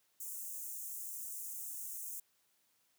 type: high-pass noise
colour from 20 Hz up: white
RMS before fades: -44 dBFS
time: 0.2-2.2 s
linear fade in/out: 5 ms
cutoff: 6500 Hz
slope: 48 dB/octave
effects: white hiss -75 dBFS RMS until 2.98 s + high-pass 80 Hz 12 dB/octave